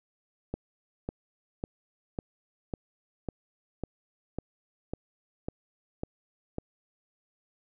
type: click train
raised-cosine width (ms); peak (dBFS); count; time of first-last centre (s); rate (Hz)
2; -19; 12; 0.54-6.584; 1.82
effects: none